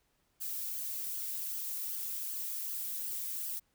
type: noise with flanger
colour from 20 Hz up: violet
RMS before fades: -38 dBFS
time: 0.4-3.6 s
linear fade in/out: 20 ms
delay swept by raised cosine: 0.63 to 2.43 ms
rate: 2.6 Hz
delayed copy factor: +0.6
effects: pink hiss -75 dBFS RMS until 3.74 s